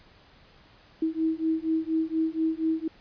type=beating tone pair; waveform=sine; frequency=319 / 323.2 Hz; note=D#4 / E4; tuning=+43 / -34 cents; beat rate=4.2 Hz; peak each=-27 dBFS; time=1.02-2.88 s; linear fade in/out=5 ms; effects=pink hiss -56 dBFS RMS until 3 s + resampled to 11025 Hz